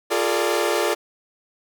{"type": "chord", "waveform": "sawtooth", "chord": "Bb dominant seventh", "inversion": "second", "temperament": "equal with one note detuned", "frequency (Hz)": [349.2, 415.3, 456.3, 587.3], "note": ["F4", "Ab4", "Bb4", "D5"], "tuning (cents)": [0, 0, -37, 0], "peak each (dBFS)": -21, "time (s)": [0.1, 0.95], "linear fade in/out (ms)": 20, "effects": []}